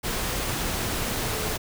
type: tone in noise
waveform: sine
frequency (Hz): 433.9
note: A4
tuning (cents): -24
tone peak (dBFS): -35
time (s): 1.2-1.54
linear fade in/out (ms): 20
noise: pink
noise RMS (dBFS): -28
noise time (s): 0.03-1.58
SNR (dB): -10
effects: none